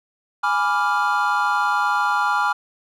triangle chord, G# diminished seventh, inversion none, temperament equal, 830.6 / 987.8 / 1174.7 / 1396.9 Hz, G#5 / B5 / D6 / F6, 0 / 0 / 0 / 0 cents, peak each -21 / -22 / -22 / -20 dBFS, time 0.43-2.53 s, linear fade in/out 10 ms, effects none

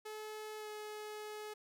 sawtooth tone with pitch glide, 429.6 to 424.4 Hz, A4 to G#4, -41 to +38 cents, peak -40 dBFS, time 0.05-1.54 s, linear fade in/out 10 ms, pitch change -21 cents, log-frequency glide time 0.58-0.68 s, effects none

